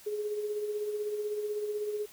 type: tone with tremolo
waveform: sine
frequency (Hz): 419.4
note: G#4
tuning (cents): +17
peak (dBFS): -29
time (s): 0.06-2.06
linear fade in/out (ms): 10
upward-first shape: sine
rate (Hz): 16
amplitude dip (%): 45
effects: white hiss -54 dBFS RMS until 2.12 s